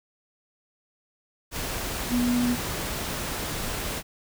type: tone in noise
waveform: sine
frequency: 243.7 Hz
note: B3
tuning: 23 cents flat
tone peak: -21 dBFS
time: 2.09-2.57 s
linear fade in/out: 50 ms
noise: pink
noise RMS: -31 dBFS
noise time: 1.51-4.03 s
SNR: +7 dB
effects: none